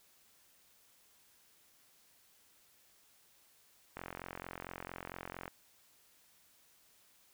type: click train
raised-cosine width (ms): 0.5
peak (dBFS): -27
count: 68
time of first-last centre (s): 3.97-5.479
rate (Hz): 44.4
effects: white hiss -67 dBFS RMS until 7.33 s